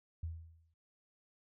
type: tone with exponential decay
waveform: sine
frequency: 82 Hz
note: E2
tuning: 9 cents flat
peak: -35 dBFS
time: 0.23-0.74 s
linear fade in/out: 5 ms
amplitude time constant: 110 ms
effects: none